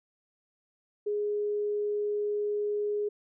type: tone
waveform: sine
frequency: 415.3 Hz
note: G#4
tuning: in tune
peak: -27 dBFS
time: 1.06-3.09 s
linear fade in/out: 10 ms
effects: none